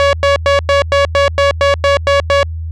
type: tone bursts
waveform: sawtooth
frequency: 562 Hz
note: C#5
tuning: 24 cents sharp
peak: -4 dBFS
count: 11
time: 0-2.43 s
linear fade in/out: 0 ms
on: 130 ms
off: 100 ms
effects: added 81 Hz sine -19 dBFS peak until 2.71 s + low-pass 4000 Hz 12 dB/octave